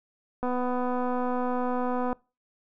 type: click train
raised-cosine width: 1 ms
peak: -17 dBFS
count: 424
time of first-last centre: 0.43-2.129 s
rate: 249 Hz
effects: noise-tail reverb RT60 0.3 s tail -24 dB re dry